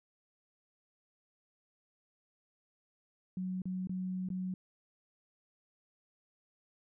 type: tone with dropouts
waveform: sine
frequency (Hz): 185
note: F#3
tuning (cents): 0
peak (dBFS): -34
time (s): 3.37-4.54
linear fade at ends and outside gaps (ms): 2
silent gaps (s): 3.619-3.655 / 3.872-3.894 / 4.288-4.302
effects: none